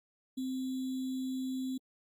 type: tone with sample-and-hold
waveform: sine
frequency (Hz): 260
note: C4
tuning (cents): -11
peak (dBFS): -33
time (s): 0.37-1.78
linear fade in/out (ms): 10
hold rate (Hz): 3675
effects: Opus 48 kbps